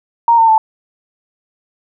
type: tone with pitch steps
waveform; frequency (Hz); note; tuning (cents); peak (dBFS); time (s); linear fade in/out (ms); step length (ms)
sine; 932.3 / 905.8 / 880; A#5 / A#5 / A5; 0 / -50 / 0; -6; 0.28-0.58; 2; 100
effects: none